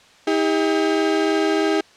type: tone pair together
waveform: 35% pulse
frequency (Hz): 318.5 / 401.5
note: D#4 / G4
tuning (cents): +41 / +41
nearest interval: major third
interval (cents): 400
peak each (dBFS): -18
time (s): 0.27-1.81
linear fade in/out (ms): 5
effects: white hiss -50 dBFS RMS until 1.96 s + low-pass 5000 Hz 12 dB/octave